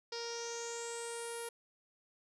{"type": "tone with low-pass filter sweep", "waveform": "sawtooth", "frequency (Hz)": 467.4, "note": "A#4", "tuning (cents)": 5, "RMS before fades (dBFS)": -42, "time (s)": [0.12, 1.49], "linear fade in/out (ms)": 5, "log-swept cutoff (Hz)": [5000, 11000], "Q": 7.1, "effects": []}